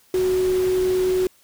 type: tone in noise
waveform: sine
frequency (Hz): 370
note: F#4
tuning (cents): 0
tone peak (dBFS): -17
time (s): 0.14-1.27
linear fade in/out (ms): 2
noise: pink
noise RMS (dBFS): -34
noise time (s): 0.14-1.27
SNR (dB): +14
effects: white hiss -57 dBFS RMS until 1.43 s